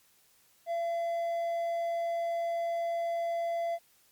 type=tone; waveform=triangle; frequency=678 Hz; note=E5; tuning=49 cents sharp; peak=-27 dBFS; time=0.66-3.79 s; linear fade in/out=50 ms; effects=white hiss -65 dBFS RMS until 4.11 s + MP3 96 kbps